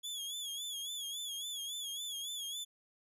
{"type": "tone with vibrato", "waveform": "sawtooth", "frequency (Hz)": 3373, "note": "G#7", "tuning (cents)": 26, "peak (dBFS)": -36, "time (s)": [0.03, 2.65], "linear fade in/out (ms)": 20, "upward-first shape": "sine", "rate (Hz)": 3.6, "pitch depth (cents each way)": 81, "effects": ["resampled to 32000 Hz"]}